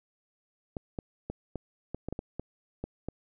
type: clicks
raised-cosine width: 2 ms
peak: -21 dBFS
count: 11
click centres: 0.768 / 0.988 / 1.3 / 1.557 / 1.946 / 2.086 / 2.126 / 2.191 / 2.396 / 2.84 / 3.086 s
effects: none

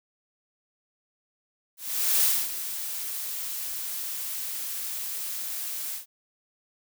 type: noise with ADSR envelope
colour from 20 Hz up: blue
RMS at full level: -21 dBFS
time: 1.77-6.06 s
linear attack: 460 ms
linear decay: 250 ms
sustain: -12 dB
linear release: 130 ms
effects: none

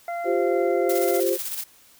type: harmonic tone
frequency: 689 Hz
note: F5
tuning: 24 cents flat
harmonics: 1 / 2 / 3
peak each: -27 / -39 / -38 dBFS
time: 0.08-1.2 s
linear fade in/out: 2 ms
type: chord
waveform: sine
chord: F suspended second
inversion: none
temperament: equal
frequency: 349.2 / 392 / 523.3 Hz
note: F4 / G4 / C5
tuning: 0 / 0 / 0 cents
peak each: -24 dBFS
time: 0.24-1.38 s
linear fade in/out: 50 ms
type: noise with tremolo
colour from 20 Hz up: blue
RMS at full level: -29 dBFS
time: 0.89-1.64 s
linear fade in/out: 5 ms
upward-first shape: square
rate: 16 Hz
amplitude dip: 45%
effects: white hiss -54 dBFS RMS until 1.99 s

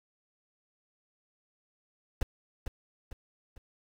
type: noise with echo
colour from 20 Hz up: brown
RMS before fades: -26 dBFS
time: 2.21-2.23 s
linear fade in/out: 2 ms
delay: 450 ms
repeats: 3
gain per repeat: -7 dB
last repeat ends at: 3.58 s
effects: none

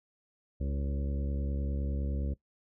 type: harmonic tone with a mistuned harmonic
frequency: 69.8 Hz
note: C#2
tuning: 13 cents sharp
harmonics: 1 / 2 / 3 / 4 / 5 / 6 / 7 / 8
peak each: -31 / -39 / -41 / -44 / -48 / -53 / -49 / -49 dBFS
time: 0.6-2.34 s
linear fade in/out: 10 ms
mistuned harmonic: 7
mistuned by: -15 cents
effects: noise-tail reverb RT60 0.1 s tail -18 dB re dry

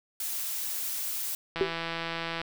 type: noise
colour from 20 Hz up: blue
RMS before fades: -33 dBFS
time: 0.2-1.35 s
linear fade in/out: 2 ms
type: click train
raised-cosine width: 0.3 ms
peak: -17 dBFS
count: 143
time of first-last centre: 1.56-2.415 s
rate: 166 Hz
type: tone with exponential decay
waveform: sine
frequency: 385.7 Hz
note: G4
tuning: 28 cents flat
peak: -18 dBFS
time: 1.61-1.74 s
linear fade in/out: 0 ms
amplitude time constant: 28 ms
effects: none

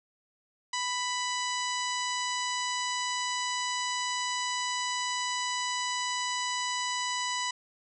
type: harmonic tone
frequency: 991 Hz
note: B5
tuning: 6 cents sharp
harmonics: 1 / 2 / 3 / 4 / 5 / 6 / 7 / 8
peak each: -33 / -36 / -38 / -39 / -40 / -41 / -41 / -42 dBFS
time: 0.73-7.51 s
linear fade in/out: 5 ms
effects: none

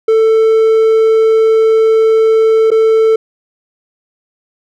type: tone with dropouts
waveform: triangle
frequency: 443.7 Hz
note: A4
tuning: 14 cents sharp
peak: -4 dBFS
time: 0.08-3.16 s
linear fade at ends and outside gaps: 5 ms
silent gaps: 2.705-2.715 s
effects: none

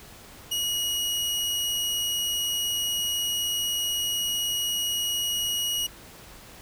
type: tone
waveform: sawtooth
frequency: 2899 Hz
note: F#7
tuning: 36 cents flat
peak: -22 dBFS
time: 0.51-5.87 s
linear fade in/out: 10 ms
effects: added 50 Hz sine -57 dBFS peak until 6.61 s + pink hiss -47 dBFS RMS until 6.61 s

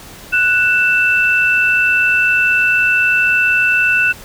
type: tone pair together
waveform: sine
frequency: 1480 / 2658 Hz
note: F#6 / E7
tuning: 0 / +14 cents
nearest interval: minor seventh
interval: 1014 cents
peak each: -13 dBFS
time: 0.32-4.13 s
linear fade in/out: 20 ms
effects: pink hiss -36 dBFS RMS until 4.24 s

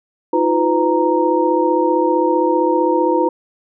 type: tone cluster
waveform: sine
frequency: 319.8 / 355.2 / 503 / 931 Hz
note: D#4 / F4 / B4 / A#5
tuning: +48 / +29 / +32 / -2 cents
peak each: -18 dBFS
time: 0.33-3.29 s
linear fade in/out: 5 ms
effects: none

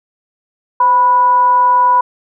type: tone with frequency modulation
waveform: sine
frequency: 987.8 Hz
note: B5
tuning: in tune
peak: -7 dBFS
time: 0.8-2.01 s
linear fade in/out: 5 ms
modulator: 465 Hz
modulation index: 0.21
effects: none

